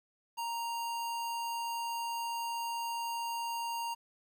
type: tone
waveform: square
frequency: 932.3 Hz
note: A#5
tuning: in tune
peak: -35 dBFS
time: 0.37-3.95 s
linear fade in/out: 20 ms
effects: 11-bit